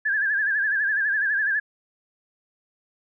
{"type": "tone with vibrato", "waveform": "sine", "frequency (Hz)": 1661.2, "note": "G#6", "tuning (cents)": 0, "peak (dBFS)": -20, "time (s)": [0.05, 1.6], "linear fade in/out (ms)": 10, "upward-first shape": "sine", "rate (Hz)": 12, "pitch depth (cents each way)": 93, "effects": []}